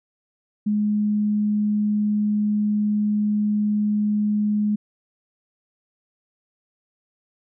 sine tone, 209.4 Hz, G#3, 15 cents sharp, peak -18 dBFS, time 0.66-4.76 s, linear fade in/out 10 ms, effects none

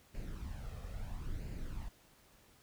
brown noise with flanger, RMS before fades -42 dBFS, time 0.14-1.89 s, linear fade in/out 10 ms, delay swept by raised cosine 0.42 to 1.62 ms, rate 0.74 Hz, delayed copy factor +0.7, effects pink hiss -65 dBFS RMS until 2.62 s

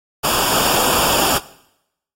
pink noise with comb filter, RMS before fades -17 dBFS, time 0.23-1.39 s, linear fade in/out 20 ms, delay 0.49 ms, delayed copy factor -0.8, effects noise-tail reverb RT60 0.8 s tail -19 dB re dry + AAC 48 kbps

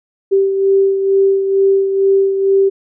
sine beating tone pair, 390 / 392.2 Hz, G4 / G4, -9 / +1 cents, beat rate 2.2 Hz, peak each -10 / -19 dBFS, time 0.31-2.7 s, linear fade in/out 20 ms, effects none

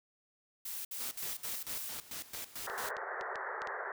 blue noise bursts, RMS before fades -41 dBFS, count 5, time 0.65-1.89 s, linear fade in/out 5 ms, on 200 ms, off 60 ms
white noise with tremolo, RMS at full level -42 dBFS, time 1-2.91 s, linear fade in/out 5 ms, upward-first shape square, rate 4.5 Hz, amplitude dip 80%
clicks, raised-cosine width 0.2 ms, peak -27 dBFS, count 8, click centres 1.988 / 2.348 / 2.699 / 2.968 / 3.211 / 3.357 / 3.619 / 3.673 s
white band-pass noise, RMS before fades -40 dBFS, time 2.67-3.92 s, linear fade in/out 2 ms, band 380 to 1900 Hz, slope 96 dB/octave
effects none

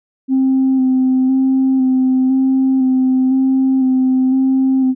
sine tone with vibrato, 261.6 Hz, C4, in tune, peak -9 dBFS, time 0.28-4.95 s, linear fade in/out 50 ms, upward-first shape square, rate 0.99 Hz, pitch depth 17 cents each way, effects tanh soft clip ceiling -7 dBFS

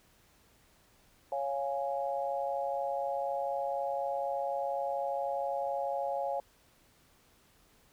sine chord, Db major, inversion none, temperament equal, 554.4 / 698.5 / 830.6 Hz, Db5 / F5 / Ab5, 0 / 0 / 0 cents, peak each -34 / -36 / -36 dBFS, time 1.32-6.4 s, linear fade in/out 2 ms, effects pink hiss -65 dBFS RMS until 7.92 s

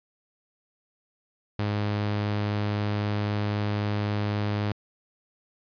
sawtooth tone, 103.83 Hz, G#2, in tune, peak -21 dBFS, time 1.59-4.72 s, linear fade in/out 0 ms, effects resampled to 11025 Hz

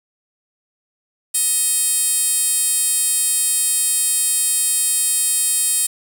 10% pulse tone with high-pass filter, 630 Hz, D#5, 21 cents sharp, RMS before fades -18 dBFS, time 1.34-5.87 s, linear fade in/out 10 ms, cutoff 8000 Hz, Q 2.1, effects 7-bit

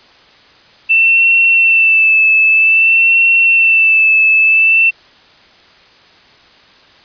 sine tone with vibrato, 2664 Hz, E7, 18 cents sharp, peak -6 dBFS, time 0.89-4.91 s, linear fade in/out 20 ms, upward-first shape sine, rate 0.52 Hz, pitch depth 33 cents each way, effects white hiss -44 dBFS RMS until 7.04 s + resampled to 11025 Hz

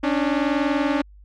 sawtooth tone pair together, 277.2 / 297.7 Hz, C#4 / D4, 0 / +24 cents, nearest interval minor second, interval 124 cents, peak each -18 dBFS, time 0.03-1.02 s, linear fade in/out 10 ms, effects added 50 Hz sine -44 dBFS peak until 1.24 s + low-pass 3000 Hz 12 dB/octave

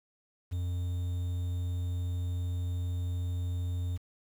triangle tone with quantisation, 88.7 Hz, F2, 27 cents sharp, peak -28 dBFS, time 0.51-3.98 s, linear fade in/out 20 ms, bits 9, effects none

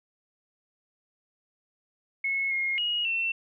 sine tone with pitch steps, 2185 / 2145 / 2887 / 2698 Hz, C#7 / C7 / F#7 / E7, -26 / +42 / -43 / +40 cents, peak -25 dBFS, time 2.24-3.32 s, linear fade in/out 5 ms, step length 270 ms, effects none

